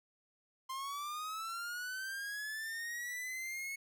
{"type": "linear sweep", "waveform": "45% pulse", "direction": "up", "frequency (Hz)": [1043, 2200], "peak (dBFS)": -39, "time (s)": [0.69, 3.76], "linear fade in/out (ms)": 10, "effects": []}